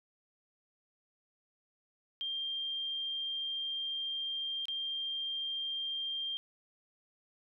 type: tone with dropouts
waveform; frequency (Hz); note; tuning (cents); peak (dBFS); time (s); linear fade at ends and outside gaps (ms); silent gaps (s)
sine; 3187; G7; +28; -34; 2.21-6.37; 0; 4.655-4.683
effects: none